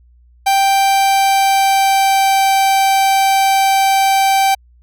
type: tone with pitch glide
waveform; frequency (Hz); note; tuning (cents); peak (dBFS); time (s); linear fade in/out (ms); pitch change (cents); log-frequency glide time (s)
45% pulse; 784 to 778.6; G5 to G5; 0 to -12; -10; 0.46-4.55; 10; -12; 0.73-2.46
effects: added 60 Hz sine -45 dBFS peak until 4.82 s